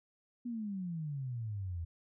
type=exponential sweep; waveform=sine; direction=down; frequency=246.9 to 81 Hz; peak=-36 dBFS; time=0.45-1.85 s; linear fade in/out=10 ms; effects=none